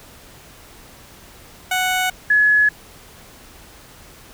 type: tone pair in turn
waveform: 15% pulse / sine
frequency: 740 / 1697.1 Hz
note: F#5 / G#6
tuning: 0 / +37 cents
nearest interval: octave + major second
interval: 1437 cents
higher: second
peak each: -11 dBFS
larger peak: neither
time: 1.71-2.1 / 2.3-2.69 s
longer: neither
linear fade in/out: 5 ms
effects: pink hiss -44 dBFS RMS until 4.33 s